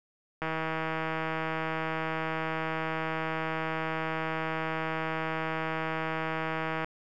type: click train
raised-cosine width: 0.5 ms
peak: -17 dBFS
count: 1029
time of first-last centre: 0.42-6.845 s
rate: 160 Hz
effects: none